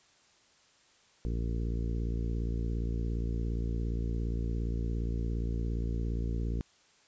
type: harmonic tone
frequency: 57.3 Hz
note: A#1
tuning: 29 cents flat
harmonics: 1 / 2 / 3 / 4 / 5 / 6 / 7 / 8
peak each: -31 / -37 / -41 / -43 / -45 / -47 / -48 / -49 dBFS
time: 1.25-6.61 s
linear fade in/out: 0 ms
effects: white hiss -64 dBFS RMS until 7.07 s + resampled to 16000 Hz